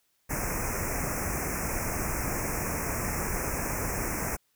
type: band-stop noise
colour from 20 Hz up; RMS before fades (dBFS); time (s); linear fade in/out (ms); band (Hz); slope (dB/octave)
pink; -31; 0.29-4.37; 20; 2500 to 5400; 96
effects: white hiss -72 dBFS RMS until 4.55 s

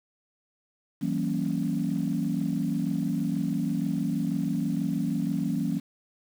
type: chord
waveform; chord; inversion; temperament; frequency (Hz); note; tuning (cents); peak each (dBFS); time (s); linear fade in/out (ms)
sine; E diminished seventh; none; equal with one note detuned; 164.81 / 191.08 / 233.1 / 277.2; E3 / G3 / Bb3 / Db4; 0 / -44 / 0 / 0; -30; 1.01-5.8; 20
effects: tanh soft clip ceiling -16 dBFS + 8-bit

